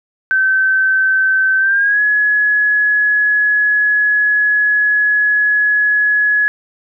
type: tone with pitch glide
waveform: sine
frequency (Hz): 1540 to 1689.1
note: G6 to G#6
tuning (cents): -31 to +29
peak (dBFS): -10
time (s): 0.31-6.48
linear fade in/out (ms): 0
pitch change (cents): +160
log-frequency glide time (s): 1.58-2.02
effects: none